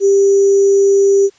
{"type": "tone with sample-and-hold", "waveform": "sine", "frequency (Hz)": 395.5, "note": "G4", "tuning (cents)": 15, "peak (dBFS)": -7, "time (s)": [0, 1.3], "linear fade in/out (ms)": 50, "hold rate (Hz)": 6300, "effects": ["white hiss -51 dBFS RMS until 1.38 s", "resampled to 16000 Hz"]}